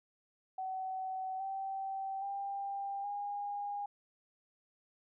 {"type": "tone with pitch steps", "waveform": "sine", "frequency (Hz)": [756, 775, 794.5, 814.5], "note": ["F#5", "G5", "G5", "G#5"], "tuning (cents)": [37, -20, 23, -34], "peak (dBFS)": -36, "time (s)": [0.58, 3.86], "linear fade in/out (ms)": 5, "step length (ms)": 820, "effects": []}